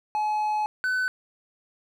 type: tone pair in turn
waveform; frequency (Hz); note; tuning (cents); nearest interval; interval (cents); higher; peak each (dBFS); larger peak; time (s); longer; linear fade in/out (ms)
triangle; 850 / 1508.4; G#5 / F#6; +40 / +33; minor seventh; 993; second; -21; neither; 0.15-0.66 / 0.84-1.08; first; 0
effects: none